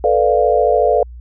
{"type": "chord", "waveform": "sine", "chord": "B half-diminished seventh", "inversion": "third", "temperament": "equal", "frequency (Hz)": [440, 493.9, 587.3, 698.5], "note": ["A4", "B4", "D5", "F5"], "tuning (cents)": [0, 0, 0, 0], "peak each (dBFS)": -16, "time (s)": [0.04, 1.03], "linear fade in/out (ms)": 2, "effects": ["added 60 Hz sine -31 dBFS peak until 1.2 s"]}